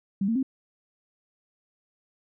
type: tone with pitch steps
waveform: sine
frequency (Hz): 196 / 227.8 / 264.7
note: G3 / A#3 / C4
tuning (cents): 0 / -40 / +20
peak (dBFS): -22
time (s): 0.21-0.429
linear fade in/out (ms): 5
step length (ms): 73
effects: none